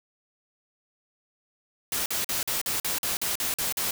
white noise bursts, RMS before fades -28 dBFS, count 11, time 1.92-3.91 s, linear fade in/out 2 ms, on 140 ms, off 45 ms, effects none

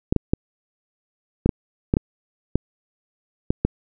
clicks, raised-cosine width 3 ms, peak -4 dBFS, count 10, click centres 0.125 / 0.163 / 0.335 / 1.46 / 1.492 / 1.939 / 1.969 / 2.556 / 3.505 / 3.65 s, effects none

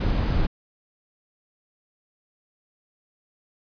brown noise, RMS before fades -22 dBFS, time 0-0.47 s, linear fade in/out 10 ms, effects resampled to 11025 Hz

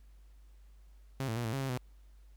sawtooth tone with pitch steps, 134.3 / 112.1 / 119.7 / 111.1 / 136.1 / 134.3 / 125.3 Hz, C3 / A2 / A#2 / A2 / C#3 / C3 / B2, +46 / +33 / +46 / +17 / -31 / +46 / +25 cents, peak -29 dBFS, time 1.2-1.774 s, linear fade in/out 0 ms, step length 82 ms, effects added 50 Hz sine -54 dBFS peak until 2.36 s + pink hiss -73 dBFS RMS until 2.36 s

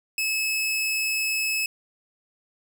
sawtooth tone, 2591 Hz, E7, 30 cents flat, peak -20 dBFS, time 0.18-1.66 s, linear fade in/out 2 ms, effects none

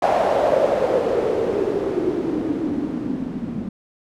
blue noise with low-pass filter sweep, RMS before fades -21 dBFS, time 0.02-3.69 s, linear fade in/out 5 ms, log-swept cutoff 690 to 210 Hz, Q 5.7, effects none

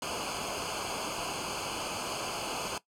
pink noise with comb filter, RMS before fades -35 dBFS, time 0.02-2.78 s, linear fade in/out 2 ms, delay 0.53 ms, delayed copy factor -0.9, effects noise-tail reverb RT60 0.1 s tail -17 dB re dry + low-pass 9000 Hz 12 dB/octave

